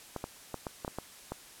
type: clicks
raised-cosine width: 1 ms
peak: -21 dBFS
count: 8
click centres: 0.163 / 0.241 / 0.543 / 0.668 / 0.848 / 0.879 / 0.986 / 1.32 s
effects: white hiss -52 dBFS RMS until 1.6 s + low-pass 12000 Hz 12 dB/octave